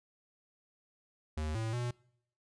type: tone with pitch steps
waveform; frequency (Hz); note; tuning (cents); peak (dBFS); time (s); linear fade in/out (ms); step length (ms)
square; 77.2 / 111.8 / 121.5; D#2 / A2 / B2; -13 / +28 / -28; -34; 1.37-1.91; 5; 180
effects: noise-tail reverb RT60 0.7 s tail -24 dB re dry + resampled to 22050 Hz